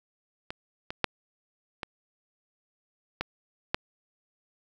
clicks, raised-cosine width 0.3 ms, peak -19 / -18 / -6 / -17 / -13 / -8 dBFS, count 6, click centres 0.505 / 0.905 / 1.043 / 1.832 / 3.21 / 3.745 s, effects 8-bit

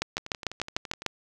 two click trains, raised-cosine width 0.2 ms, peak -21 / -9 dBFS, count 11 / 8, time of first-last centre 0.18-1.02 / 0.02-1.063 s, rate 11.9 / 6.71 Hz, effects none

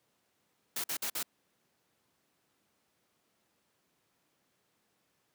white noise bursts, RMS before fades -35 dBFS, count 4, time 0.76-1.23 s, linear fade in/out 5 ms, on 80 ms, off 50 ms, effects pink hiss -75 dBFS RMS until 5.34 s + high-pass 150 Hz 12 dB/octave

